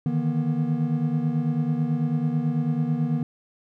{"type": "tone cluster", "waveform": "triangle", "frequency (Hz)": [150.3, 159.4, 239.6], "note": ["D3", "D#3", "A#3"], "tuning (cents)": [40, 42, 48], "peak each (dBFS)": -24, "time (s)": [0.06, 3.23], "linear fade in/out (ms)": 2, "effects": []}